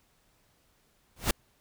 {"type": "noise with exponential growth", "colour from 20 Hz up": "pink", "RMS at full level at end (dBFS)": -20, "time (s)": [1.16, 1.31], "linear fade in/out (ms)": 5, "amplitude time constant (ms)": 31, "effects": ["pink hiss -68 dBFS RMS until 1.6 s"]}